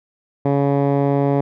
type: tone with low-pass filter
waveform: 10% pulse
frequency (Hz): 140.6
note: C#3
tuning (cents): +25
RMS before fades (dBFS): -17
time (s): 0.45-1.41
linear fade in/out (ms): 5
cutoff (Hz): 780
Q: 0.61
effects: none